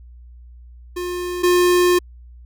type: tone pair in turn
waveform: square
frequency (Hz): 356.2 / 356.2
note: F4 / F4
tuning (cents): +34 / +34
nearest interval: unison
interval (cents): 0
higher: neither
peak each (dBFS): -24 / -13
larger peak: second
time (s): 0.96-1.43 / 1.43-1.99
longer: second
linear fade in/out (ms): 10
effects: added 60 Hz sine -39 dBFS peak until 2.45 s